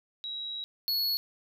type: tone pair in turn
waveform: sine / square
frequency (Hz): 3861 / 4368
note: B7 / C#8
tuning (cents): -40 / -26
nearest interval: major second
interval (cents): 214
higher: second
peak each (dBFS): -34 / -27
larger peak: second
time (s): 0.24-0.64 / 0.88-1.17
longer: first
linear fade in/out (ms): 0
effects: none